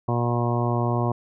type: harmonic tone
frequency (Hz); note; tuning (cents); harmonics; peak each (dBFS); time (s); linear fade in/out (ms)
119.8; A#2; +48; 1 / 2 / 3 / 4 / 5 / 6 / 7 / 8 / 9; -23 / -29 / -29 / -35 / -32 / -31 / -37 / -32 / -33; 0.08-1.12; 5
effects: none